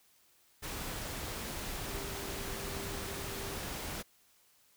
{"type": "tone in noise", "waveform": "sine", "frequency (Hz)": 395.3, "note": "G4", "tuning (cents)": 15, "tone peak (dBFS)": -46, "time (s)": [1.86, 3.6], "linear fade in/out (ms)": 20, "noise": "pink", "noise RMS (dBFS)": -40, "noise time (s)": [0.62, 4.03], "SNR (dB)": -9, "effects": ["white hiss -67 dBFS RMS until 4.76 s"]}